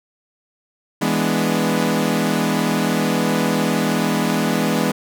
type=chord; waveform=sawtooth; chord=E dominant seventh; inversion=none; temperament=equal; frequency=164.81 / 207.7 / 246.9 / 293.7 Hz; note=E3 / G#3 / B3 / D4; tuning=0 / 0 / 0 / 0 cents; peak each=-19 / -17 / -18 / -21 dBFS; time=1.01-4.92 s; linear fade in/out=10 ms; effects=none